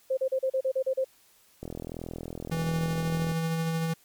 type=tone bursts; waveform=sine; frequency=526 Hz; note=C5; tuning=9 cents sharp; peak=-23 dBFS; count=9; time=0.1-1.045 s; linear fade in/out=10 ms; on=73 ms; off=36 ms
type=click train; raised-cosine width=2 ms; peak=-23 dBFS; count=71; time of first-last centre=1.63-3.317 s; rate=41.5 Hz
type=tone with tremolo; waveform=square; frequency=163.5 Hz; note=E3; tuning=14 cents flat; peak=-26 dBFS; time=2.51-3.94 s; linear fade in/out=10 ms; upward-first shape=sine; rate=13 Hz; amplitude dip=25%
effects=white hiss -61 dBFS RMS until 4.04 s + MP3 96 kbps